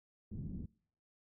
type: low-pass noise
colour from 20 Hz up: white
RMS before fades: -43 dBFS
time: 0.31-0.66 s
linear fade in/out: 10 ms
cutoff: 210 Hz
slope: 24 dB/octave
effects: noise-tail reverb RT60 0.6 s tail -26 dB re dry